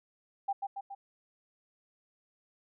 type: tone with echo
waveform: sine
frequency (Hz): 793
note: G5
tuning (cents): +20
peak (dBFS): -28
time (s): 0.48-0.53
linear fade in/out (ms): 10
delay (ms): 140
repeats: 3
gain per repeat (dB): -4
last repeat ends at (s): 0.95
effects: none